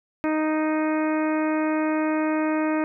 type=harmonic tone; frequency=310.6 Hz; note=D#4; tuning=3 cents flat; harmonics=1 / 2 / 3 / 4 / 5 / 6 / 7 / 8; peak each=-22 / -28 / -32 / -34 / -36 / -38 / -39 / -40 dBFS; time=0.24-2.84 s; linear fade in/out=0 ms; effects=none